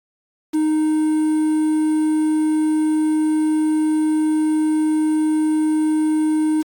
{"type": "tone with quantisation", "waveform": "triangle", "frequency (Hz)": 310, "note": "D#4", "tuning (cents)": -6, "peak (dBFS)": -13, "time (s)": [0.53, 6.63], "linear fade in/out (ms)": 20, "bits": 6, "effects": ["AAC 64 kbps"]}